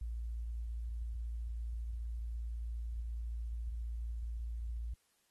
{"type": "tone", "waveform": "sine", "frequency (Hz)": 57.3, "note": "A#1", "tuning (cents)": -29, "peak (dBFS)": -37, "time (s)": [0.01, 4.94], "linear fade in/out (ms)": 5, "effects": ["white hiss -75 dBFS RMS until 5.3 s", "AAC 32 kbps"]}